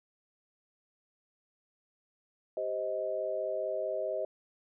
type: chord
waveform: sine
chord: C minor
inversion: second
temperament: just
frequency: 392.4 / 523.3 / 627.9 Hz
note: G4 / C5 / Eb5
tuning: +2 / 0 / +16 cents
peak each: -39 / -36 / -33 dBFS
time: 2.57-4.25 s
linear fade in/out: 2 ms
effects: none